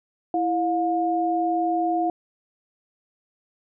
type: tone pair together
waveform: sine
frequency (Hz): 331.2 / 713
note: E4 / F5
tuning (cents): +8 / +36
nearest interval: octave + minor second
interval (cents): 1328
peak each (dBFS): -24 / -22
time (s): 0.34-2.1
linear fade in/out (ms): 2
effects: none